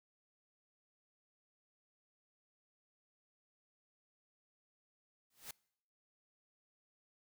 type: noise with exponential growth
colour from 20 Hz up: white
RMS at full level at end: -43 dBFS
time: 5.3-5.51 s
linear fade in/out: 5 ms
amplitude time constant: 44 ms
effects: noise-tail reverb RT60 0.7 s tail -25 dB re dry